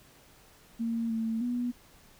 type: tone with pitch steps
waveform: sine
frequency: 229.9 / 224.7 / 243.6 Hz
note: A#3 / A3 / B3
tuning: -24 / +37 / -24 cents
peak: -28 dBFS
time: 0.79-1.72 s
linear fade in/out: 20 ms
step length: 310 ms
effects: pink hiss -58 dBFS RMS until 2.19 s